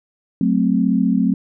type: chord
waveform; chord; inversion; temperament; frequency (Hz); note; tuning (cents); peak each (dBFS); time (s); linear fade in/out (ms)
sine; F# diminished; none; equal; 185 / 220 / 261.6; F#3 / A3 / C4; 0 / 0 / 0; -18; 0.41-1.34; 2
effects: none